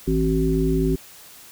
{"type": "harmonic tone with a mistuned harmonic", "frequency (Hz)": 53.9, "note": "A1", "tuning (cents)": -35, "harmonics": [1, 3, 5, 7], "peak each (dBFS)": [-23, -23, -23, -23], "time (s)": [0.07, 0.96], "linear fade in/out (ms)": 10, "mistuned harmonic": 5, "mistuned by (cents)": -25, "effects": ["white hiss -45 dBFS RMS until 1.51 s"]}